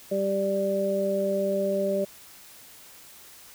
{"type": "harmonic tone", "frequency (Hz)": 196, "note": "G3", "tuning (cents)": 0, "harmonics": [1, 2, 3], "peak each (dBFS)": [-30, -29, -25], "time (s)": [0.11, 2.05], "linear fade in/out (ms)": 10, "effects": ["white hiss -49 dBFS RMS until 3.54 s"]}